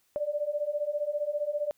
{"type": "beating tone pair", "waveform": "sine", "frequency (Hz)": [580, 595], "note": ["D5", "D5"], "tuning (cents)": [-22, 22], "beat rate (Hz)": 15, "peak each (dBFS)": [-32, -30], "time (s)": [0.16, 1.71], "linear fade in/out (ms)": 0, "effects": ["white hiss -70 dBFS RMS until 1.77 s"]}